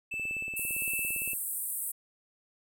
triangle tone with tremolo, 2637 Hz, E7, in tune, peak -30 dBFS, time 0.11-1.34 s, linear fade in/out 10 ms, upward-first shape sine, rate 1.5 Hz, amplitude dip 35%
click train, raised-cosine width 2 ms, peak -34 dBFS, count 22, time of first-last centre 0.14-1.333 s, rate 17.6 Hz
pink band-pass noise, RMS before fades -35 dBFS, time 0.56-1.92 s, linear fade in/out 10 ms, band 8200 to 16000 Hz, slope 96 dB/octave
effects none

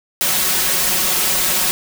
white noise with comb filter, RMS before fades -17 dBFS, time 0.21-1.71 s, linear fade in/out 0 ms, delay 5.4 ms, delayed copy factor +0.95, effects none

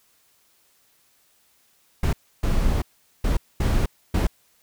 brown noise bursts at uneven times, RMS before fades -20 dBFS, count 5, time 2.03-2.13 / 2.43-2.82 / 3.24-3.37 / 3.6-3.86 / 4.14-4.27 s, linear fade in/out 5 ms, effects white hiss -62 dBFS RMS until 4.62 s

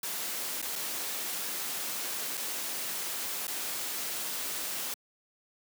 white noise with dropouts, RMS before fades -35 dBFS, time 0.03-4.94 s, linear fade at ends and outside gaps 2 ms, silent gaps 0.617-0.625 / 0.756-0.76 / 2.371-2.375 / 3.47-3.479 s, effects high-pass 200 Hz 12 dB/octave

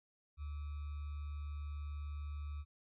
sine tone with sample-and-hold, 73.42 Hz, D2, in tune, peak -40 dBFS, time 0.37-2.65 s, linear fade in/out 50 ms, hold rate 1225 Hz, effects resampled to 8000 Hz

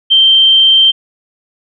sine tone, 3136 Hz, G7, in tune, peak -4 dBFS, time 0.1-0.92 s, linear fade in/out 20 ms, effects none

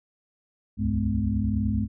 sine tone cluster, 66.2 / 76.2 / 99.8 / 212.7 / 254.1 Hz, C2 / D#2 / G2 / G#3 / B3, +21 / -36 / +32 / +42 / +49 cents, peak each -30 / -33 / -27 / -26 / -32 dBFS, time 0.77-1.88 s, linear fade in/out 50 ms, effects none

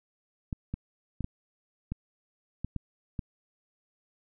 clicks, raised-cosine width 5 ms, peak -20 dBFS, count 8, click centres 0.528 / 0.74 / 1.207 / 1.244 / 1.92 / 2.646 / 2.763 / 3.192 s, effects none

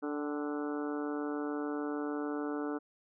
harmonic tone with a mistuned harmonic, 146.8 Hz, D3, in tune, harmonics 2 / 3 / 4 / 5 / 6 / 7 / 8 / 9 / 10, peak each -35 / -39 / -46 / -47 / -50 / -51 / -50 / -47 / -49 dBFS, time 0.02-2.79 s, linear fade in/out 20 ms, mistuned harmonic 5, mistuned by +49 cents, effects none

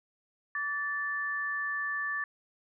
sine tone pair together, 1153.6 / 1760 Hz, D6 / A6, -31 / 0 cents, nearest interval perfect fifth, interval 731 cents, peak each -37 / -31 dBFS, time 0.55-2.24 s, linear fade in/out 2 ms, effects none

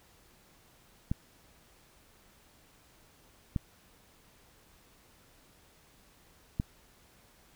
clicks, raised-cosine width 5 ms, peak -17 dBFS, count 3, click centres 1.115 / 3.562 / 6.599 s, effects pink hiss -62 dBFS RMS until 7.55 s

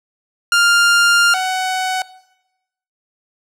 sawtooth tone pair in turn, 1400 / 747.4 Hz, F6 / F#5, +4 / +17 cents, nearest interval major seventh, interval 1087 cents, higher first, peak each -7 / -13 dBFS, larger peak first, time 0.52-1.34 / 1.34-2.02 s, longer first, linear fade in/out 2 ms, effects noise-tail reverb RT60 0.9 s tail -19 dB re dry + low-pass 10000 Hz 12 dB/octave

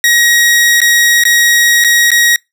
sawtooth tone with dropouts, 1894 Hz, A#6, 27 cents sharp, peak -3 dBFS, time 0.04-2.36 s, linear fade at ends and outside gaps 1 ms, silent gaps 0.804-0.816 / 1.237-1.252 / 1.84-1.846 / 2.105-2.116 s, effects noise-tail reverb RT60 0.2 s tail -26 dB re dry

